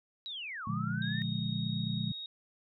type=linear two-way sweep; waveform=sine; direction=down then up; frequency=3951 to 1083 to 1849 Hz; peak=-38 dBFS; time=0.26-1.22 s; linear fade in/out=0 ms; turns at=0.66 s
type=chord; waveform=sine; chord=Bb dominant seventh; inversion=none; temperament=just; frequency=116.54 / 145.68 / 174.81 / 209.8 Hz; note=Bb2 / D3 / F3 / Ab3; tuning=0 / -14 / +2 / +18 cents; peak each=-37 dBFS; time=0.67-2.12 s; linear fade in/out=5 ms
type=tone with pitch glide; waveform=sine; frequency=3729 to 3759 Hz; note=A#7 to A#7; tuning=0 to +14 cents; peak=-39 dBFS; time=1.02-2.26 s; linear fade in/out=2 ms; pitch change=+14 cents; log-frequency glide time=1.22-1.75 s
effects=none